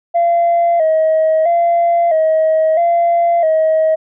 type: tone with vibrato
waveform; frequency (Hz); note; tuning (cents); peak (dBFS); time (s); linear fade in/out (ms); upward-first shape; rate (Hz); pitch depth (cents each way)
sine; 659.3; E5; 0; -8; 0.14-3.96; 20; square; 0.76; 67
effects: tanh soft clip ceiling -7 dBFS